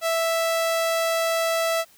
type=tone; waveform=sawtooth; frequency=659.3 Hz; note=E5; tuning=in tune; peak=-17 dBFS; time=0.01-1.85 s; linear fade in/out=50 ms; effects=white hiss -55 dBFS RMS until 1.97 s